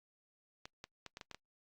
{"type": "clicks", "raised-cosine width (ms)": 0.2, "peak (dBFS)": -29, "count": 7, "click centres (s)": [0.655, 0.841, 1.063, 1.171, 1.212, 1.313, 1.346], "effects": ["noise-tail reverb RT60 0.1 s tail -24 dB re dry", "Opus 48 kbps"]}